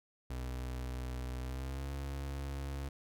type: tone with pitch glide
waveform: 35% pulse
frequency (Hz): 62.8 to 68.88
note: B1 to C#2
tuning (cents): +30 to -10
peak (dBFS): -36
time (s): 0.3-2.89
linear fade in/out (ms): 5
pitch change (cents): +160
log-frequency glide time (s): 1.39-1.9
effects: none